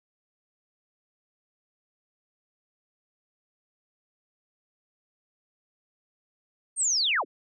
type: linear sweep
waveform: sine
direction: down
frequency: 8870 to 185 Hz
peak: -22 dBFS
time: 6.76-7.25 s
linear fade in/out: 50 ms
effects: none